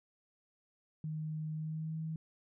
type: tone with pitch glide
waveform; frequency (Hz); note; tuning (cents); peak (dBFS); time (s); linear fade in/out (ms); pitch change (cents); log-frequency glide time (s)
sine; 155.56 to 159.38; D#3 to D#3; 0 to +42; -36; 1.04-2.16; 2; +42; 1.54-1.97
effects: none